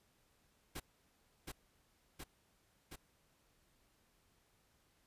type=noise with echo; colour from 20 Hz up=pink; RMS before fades=-44 dBFS; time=0.75-0.8 s; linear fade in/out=10 ms; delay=720 ms; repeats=3; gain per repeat=-2 dB; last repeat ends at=2.96 s; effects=pink hiss -74 dBFS RMS until 5.06 s + resampled to 32000 Hz